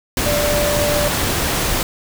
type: tone in noise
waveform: sine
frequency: 587.3 Hz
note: D5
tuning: in tune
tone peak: -18 dBFS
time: 0.26-1.08 s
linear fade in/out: 2 ms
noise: pink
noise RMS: -19 dBFS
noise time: 0.17-1.83 s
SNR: -2 dB
effects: none